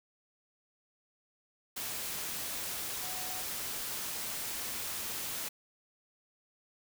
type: tone in noise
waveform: sine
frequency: 740 Hz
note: F#5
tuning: in tune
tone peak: -47 dBFS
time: 3.02-3.42 s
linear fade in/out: 10 ms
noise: white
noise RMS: -38 dBFS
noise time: 1.76-5.49 s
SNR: -12 dB
effects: none